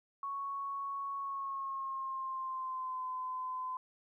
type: tone with pitch glide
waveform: sine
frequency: 1108.7 to 1022.6 Hz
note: C#6 to C6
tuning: 0 to -40 cents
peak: -36 dBFS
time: 0.23-3.77 s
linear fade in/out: 2 ms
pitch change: -140 cents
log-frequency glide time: 1.17-3.05 s
effects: 13-bit